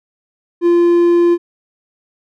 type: tone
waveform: triangle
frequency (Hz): 345.4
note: F4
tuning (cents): -19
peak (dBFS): -6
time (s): 0.61-1.38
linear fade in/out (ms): 50
effects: none